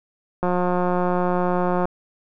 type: click train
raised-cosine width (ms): 1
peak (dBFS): -9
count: 256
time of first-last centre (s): 0.43-1.855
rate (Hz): 179
effects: none